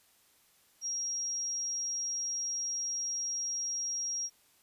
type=tone; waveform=sine; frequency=5630 Hz; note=F8; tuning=13 cents sharp; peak=-32 dBFS; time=0.81-4.3 s; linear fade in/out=50 ms; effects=white hiss -66 dBFS RMS until 4.62 s + resampled to 32000 Hz